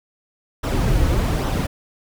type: noise with flanger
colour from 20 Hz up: brown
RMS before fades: -19 dBFS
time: 0.63-1.67 s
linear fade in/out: 10 ms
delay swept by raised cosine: 0.43 to 5.03 ms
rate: 1.2 Hz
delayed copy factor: -0.5
effects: none